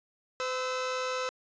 sawtooth tone pair together, 510 / 1305.3 Hz, C5 / E6, -44 / -17 cents, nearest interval octave + major third, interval 1627 cents, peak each -28 / -31 dBFS, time 0.4-1.29 s, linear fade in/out 0 ms, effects resampled to 16000 Hz

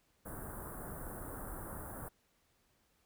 pink band-stop noise, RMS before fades -45 dBFS, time 0.25-2.09 s, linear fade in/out 10 ms, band 1600 to 9100 Hz, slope 48 dB/octave, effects pink hiss -74 dBFS RMS until 3.05 s

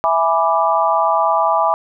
sine chord, E dominant seventh, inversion none, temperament equal, 659.3 / 830.6 / 987.8 / 1174.7 Hz, E5 / G#5 / B5 / D6, 0 / 0 / 0 / 0 cents, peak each -18 dBFS, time 0.04-1.74 s, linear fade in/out 0 ms, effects none

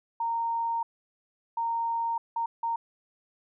sine tone bursts at uneven times, 924 Hz, A#5, 16 cents flat, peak -26 dBFS, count 4, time 0.2-0.83 / 1.57-2.18 / 2.36-2.46 / 2.63-2.76 s, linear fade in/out 5 ms, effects none

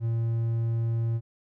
triangle tone, 115 Hz, A#2, 23 cents flat, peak -22 dBFS, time 0-1.21 s, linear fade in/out 50 ms, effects none

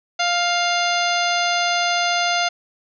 harmonic tone with a mistuned harmonic, 698.5 Hz, F5, in tune, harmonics 1 / 2 / 3 / 4 / 5 / 6 / 7 / 9, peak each -21 / -24 / -26 / -27 / -28 / -29 / -29 / -31 dBFS, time 0.19-2.49 s, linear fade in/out 10 ms, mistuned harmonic 3, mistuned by +18 cents, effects none

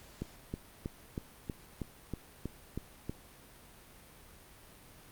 click train, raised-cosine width 3 ms, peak -23 dBFS, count 10, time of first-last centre 0.22-3.095 s, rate 3.13 Hz, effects pink hiss -56 dBFS RMS until 5.11 s + Opus 48 kbps

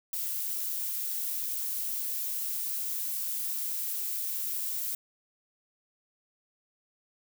violet noise, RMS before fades -33 dBFS, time 0.13-4.95 s, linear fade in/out 2 ms, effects none

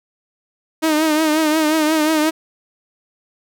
sawtooth tone with vibrato, 311.1 Hz, D#4, in tune, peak -10 dBFS, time 0.82-2.31 s, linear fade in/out 20 ms, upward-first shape triangle, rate 5.6 Hz, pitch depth 67 cents each way, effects none

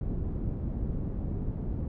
pink low-pass noise, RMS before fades -32 dBFS, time 0.01-1.88 s, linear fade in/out 2 ms, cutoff 250 Hz, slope 12 dB/octave, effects none

